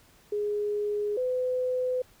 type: tone pair in turn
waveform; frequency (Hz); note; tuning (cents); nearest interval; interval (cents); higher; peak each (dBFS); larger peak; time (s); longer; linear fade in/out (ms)
sine; 415.3 / 505.7; G#4 / B4; 0 / +41; minor third; 341; second; -26 / -25; second; 0.32-1.17 / 1.17-2.02; neither; 5
effects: pink hiss -59 dBFS RMS until 2.2 s